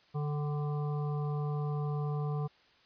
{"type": "harmonic tone with a mistuned harmonic", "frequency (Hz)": 146.83, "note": "D3", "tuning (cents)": 0, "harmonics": [1, 3, 5, 7, 8], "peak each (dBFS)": [-31, -41, -45, -48, -49], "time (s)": [0.14, 2.48], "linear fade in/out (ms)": 20, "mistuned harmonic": 5, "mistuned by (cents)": 41, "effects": ["white hiss -64 dBFS RMS until 2.85 s", "resampled to 11025 Hz"]}